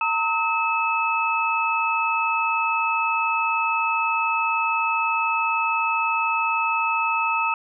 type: tone cluster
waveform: sine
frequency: 913 / 1280 / 2603 Hz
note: A#5 / D#6 / E7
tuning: -36 / +49 / -22 cents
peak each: -24 dBFS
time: 0.01-7.54 s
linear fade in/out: 2 ms
effects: none